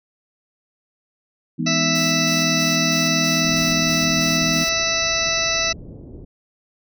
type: chord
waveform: sine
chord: E major seventh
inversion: none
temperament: equal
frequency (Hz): 164.81 / 207.7 / 246.9 / 311.1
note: E3 / G#3 / B3 / D#4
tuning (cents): 0 / 0 / 0 / 0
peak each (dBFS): -24 / -30 / -24 / -28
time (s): 1.58-4.65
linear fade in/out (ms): 20
type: harmonic tone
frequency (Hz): 659.3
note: E5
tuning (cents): 0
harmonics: 1 / 2 / 3 / 4 / 6 / 7 / 8 / 9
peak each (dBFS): -27 / -29 / -27 / -25 / -25 / -30 / -26 / -25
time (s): 1.66-5.73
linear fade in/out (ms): 10
type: noise with tremolo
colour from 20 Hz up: white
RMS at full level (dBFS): -36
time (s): 1.95-4.69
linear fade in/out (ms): 2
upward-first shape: square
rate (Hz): 3.1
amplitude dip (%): 45
type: low-pass noise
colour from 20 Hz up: pink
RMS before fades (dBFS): -37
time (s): 3.44-6.25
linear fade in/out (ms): 10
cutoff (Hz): 450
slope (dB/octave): 24
effects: none